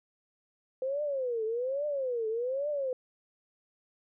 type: tone with vibrato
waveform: sine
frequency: 510 Hz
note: C5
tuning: 44 cents flat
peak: -29 dBFS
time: 0.82-2.93 s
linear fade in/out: 2 ms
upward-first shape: triangle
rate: 1.2 Hz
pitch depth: 290 cents each way
effects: none